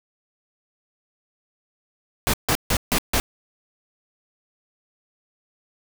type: noise bursts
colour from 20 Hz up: pink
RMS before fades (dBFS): -20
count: 5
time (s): 2.27-3.2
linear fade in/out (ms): 0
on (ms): 66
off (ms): 150
effects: none